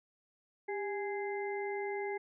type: harmonic tone with a mistuned harmonic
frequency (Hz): 415.3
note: G#4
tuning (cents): 0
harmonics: 1 / 2 / 4 / 5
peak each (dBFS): -36 / -41 / -50 / -43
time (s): 0.68-2.18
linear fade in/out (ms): 10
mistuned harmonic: 1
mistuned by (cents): -68
effects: none